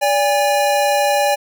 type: tone pair together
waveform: square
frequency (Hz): 577.6 / 815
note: D5 / G#5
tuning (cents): -29 / -33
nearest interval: tritone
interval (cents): 596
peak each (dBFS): -17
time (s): 0.01-1.36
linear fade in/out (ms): 20
effects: none